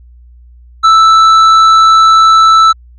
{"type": "tone with tanh clipping", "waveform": "triangle", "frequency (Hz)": 1318.5, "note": "E6", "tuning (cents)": 0, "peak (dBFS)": -4, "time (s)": [0.83, 2.73], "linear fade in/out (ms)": 20, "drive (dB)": 14, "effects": ["added 60 Hz sine -35 dBFS peak until 2.98 s", "low-pass 6000 Hz 12 dB/octave"]}